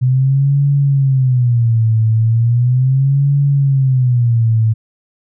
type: tone with vibrato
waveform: sine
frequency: 125.3 Hz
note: B2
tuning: 25 cents sharp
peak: -9 dBFS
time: 0.01-4.74 s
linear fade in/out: 20 ms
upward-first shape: sine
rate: 0.37 Hz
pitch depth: 210 cents each way
effects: none